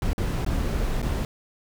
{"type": "noise with dropouts", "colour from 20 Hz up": "brown", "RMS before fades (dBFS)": -25, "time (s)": [0.02, 1.25], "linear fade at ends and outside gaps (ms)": 1, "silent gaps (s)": [[0.132, 0.18], [0.448, 0.463], [1.018, 1.027]], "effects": []}